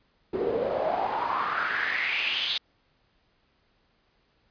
pink noise with band-pass filter sweep, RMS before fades -28 dBFS, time 0.33-2.58 s, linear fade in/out 5 ms, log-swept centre 380 to 3700 Hz, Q 5.4, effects pink hiss -68 dBFS RMS until 4.5 s + resampled to 11025 Hz

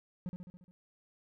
triangle tone with echo, 179.6 Hz, F3, 49 cents sharp, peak -33 dBFS, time 0.26-0.29 s, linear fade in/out 0 ms, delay 70 ms, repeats 6, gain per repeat -4 dB, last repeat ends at 0.71 s, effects none

